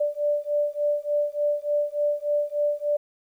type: beating tone pair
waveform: sine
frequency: 586 / 589.4 Hz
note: D5 / D5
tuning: -4 / +6 cents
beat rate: 3.4 Hz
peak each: -25 dBFS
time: 0-2.97 s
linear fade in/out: 10 ms
effects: 10-bit